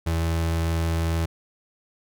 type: tone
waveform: 35% pulse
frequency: 82.41 Hz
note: E2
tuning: in tune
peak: -20 dBFS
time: 0.06-1.26 s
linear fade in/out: 10 ms
effects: none